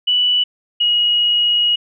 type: tone pair in turn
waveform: sine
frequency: 2960 / 2896 Hz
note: F#7 / F#7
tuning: 0 / -38 cents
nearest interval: unison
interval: 38 cents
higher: first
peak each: -12 dBFS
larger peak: neither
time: 0.07-0.44 / 0.8-1.76 s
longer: second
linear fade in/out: 10 ms
effects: none